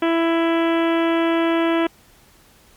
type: harmonic tone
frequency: 331.8 Hz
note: E4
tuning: 11 cents sharp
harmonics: 1 / 2 / 3 / 4 / 5 / 6 / 7 / 8 / 9 / 10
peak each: -17 / -23 / -27 / -29 / -31 / -33 / -34 / -35 / -36 / -37 dBFS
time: 0.02-1.87 s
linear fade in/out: 5 ms
effects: pink hiss -52 dBFS RMS until 2.76 s + MP3 96 kbps